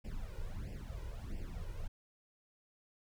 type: noise with flanger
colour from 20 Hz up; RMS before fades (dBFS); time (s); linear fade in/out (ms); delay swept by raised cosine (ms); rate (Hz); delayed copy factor
brown; -42; 0.04-1.88; 10; 0.38 to 2.08; 1.5; +1
effects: none